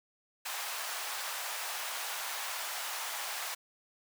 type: high-pass noise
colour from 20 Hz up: pink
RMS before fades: -38 dBFS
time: 0.45-3.55 s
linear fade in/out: 10 ms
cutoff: 730 Hz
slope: 24 dB/octave
effects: none